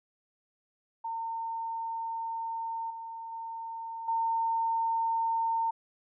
sine tone with level steps, 910 Hz, A#5, 42 cents flat, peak -32 / -38 / -36 / -26 dBFS, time 1.04-5.71 s, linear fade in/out 10 ms, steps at 2.9 / 3.32 / 4.08 s, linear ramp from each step 5 ms, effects none

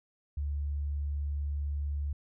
sine tone, 72.2 Hz, D2, 29 cents flat, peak -30 dBFS, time 0.37-2.13 s, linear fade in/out 5 ms, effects none

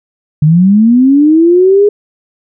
sine linear sweep, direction up, 145.7 to 418.2 Hz, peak -3 dBFS, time 0.42-1.89 s, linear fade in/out 5 ms, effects none

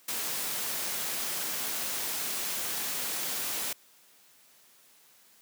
white noise, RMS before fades -33 dBFS, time 0.08-3.73 s, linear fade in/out 5 ms, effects white hiss -60 dBFS RMS until 5.41 s + high-pass 150 Hz 12 dB/octave

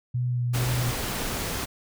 sine tone with vibrato, 122.7 Hz, B2, 11 cents flat, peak -23 dBFS, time 0.14-0.91 s, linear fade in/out 10 ms, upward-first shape sine, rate 2.3 Hz, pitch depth 17 cents each way
pink noise, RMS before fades -30 dBFS, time 0.53-1.66 s, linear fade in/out 20 ms
effects none

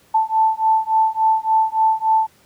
sine beating tone pair, 880 / 883.5 Hz, A5 / A5, 0 / +7 cents, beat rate 3.5 Hz, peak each -17 dBFS, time 0.14-2.27 s, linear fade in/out 10 ms, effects pink hiss -54 dBFS RMS until 2.45 s + high-pass 80 Hz 12 dB/octave

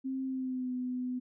sine tone with pitch glide, 264.4 to 251.2 Hz, C4 to B3, +18 to +30 cents, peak -32 dBFS, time 0.04-1.2 s, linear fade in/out 20 ms, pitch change -88 cents, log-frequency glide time 0.24-0.73 s, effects none

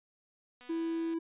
click train, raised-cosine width 0.2 ms, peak -37 dBFS, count 131, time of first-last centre 0.61-1.136 s, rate 247 Hz
triangle tone, 329.6 Hz, E4, in tune, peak -29 dBFS, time 0.69-1.19 s, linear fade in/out 10 ms
effects resampled to 8000 Hz

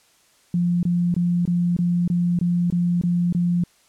sine tone bursts, 174.61 Hz, F3, in tune, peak -17 dBFS, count 10, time 0.54-3.638 s, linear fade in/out 2 ms, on 290 ms, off 22 ms, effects white hiss -58 dBFS RMS until 3.88 s + low-pass 10000 Hz 12 dB/octave

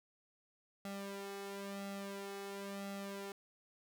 sawtooth tone with flanger, 198.3 Hz, G3, 20 cents sharp, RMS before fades -45 dBFS, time 0.85-3.32 s, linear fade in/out 2 ms, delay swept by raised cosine 1.5 to 2.37 ms, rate 0.98 Hz, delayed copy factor +0.75, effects none

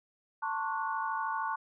sine tone cluster, 891 / 1074 / 1127 / 1465 Hz, A5 / C6 / C#6 / F#6, +22 / +45 / +28 / -18 cents, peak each -34 / -38 / -37 / -38 dBFS, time 0.42-1.56 s, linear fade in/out 10 ms, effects none

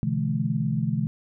sine tone cluster, 126 / 147 / 165.7 / 214.4 Hz, B2 / D3 / E3 / A3, +35 / +2 / +9 / -45 cents, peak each -28 dBFS, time 0.03-1.07 s, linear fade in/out 0 ms, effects none

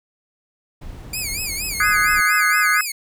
brown noise, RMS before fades -34 dBFS, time 0.81-2.21 s, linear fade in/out 10 ms
10% pulse tone with vibrato, 2349 Hz, D7, in tune, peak -15 dBFS, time 1.13-2.92 s, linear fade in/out 5 ms, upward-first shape sine, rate 4.3 Hz, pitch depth 160 cents each way
sine chord, Ab dominant seventh, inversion second, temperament just, 1245.9 / 1495.1 / 1661.2 / 2077 Hz, Eb6 / Gb6 / Ab6 / C7, +2 / +18 / 0 / -13 cents, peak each -20 dBFS, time 1.8-2.81 s, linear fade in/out 2 ms
effects none

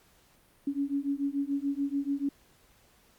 sine beating tone pair, 277.2 / 284.1 Hz, C#4 / C#4, 0 / +43 cents, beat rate 6.9 Hz, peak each -31 dBFS, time 0.67-2.29 s, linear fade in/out 5 ms, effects pink hiss -63 dBFS RMS until 3.18 s + Opus 48 kbps

